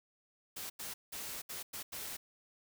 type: noise bursts at uneven times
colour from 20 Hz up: white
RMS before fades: -43 dBFS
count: 6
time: 0.56-0.7 / 0.79-0.94 / 1.12-1.42 / 1.49-1.63 / 1.73-1.83 / 1.92-2.17 s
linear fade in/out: 10 ms
effects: none